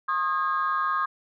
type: tone cluster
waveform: sine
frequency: 1077 / 1237 / 1624 Hz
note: C6 / D#6 / G#6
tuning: +50 / -10 / -39 cents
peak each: -26 / -25 / -30 dBFS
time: 0.08-1.06 s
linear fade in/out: 10 ms
effects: tanh soft clip ceiling -16 dBFS